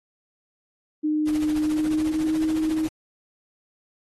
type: tone with pitch glide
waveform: sine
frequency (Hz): 305 to 314.7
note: D#4 to D#4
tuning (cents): -34 to +20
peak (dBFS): -20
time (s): 1.03-2.88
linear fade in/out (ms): 20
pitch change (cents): +54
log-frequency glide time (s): 1.56-2.36
type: noise with tremolo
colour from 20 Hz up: pink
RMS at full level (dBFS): -36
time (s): 1.27-2.89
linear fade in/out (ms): 2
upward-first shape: triangle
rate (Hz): 14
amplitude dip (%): 85
effects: AAC 32 kbps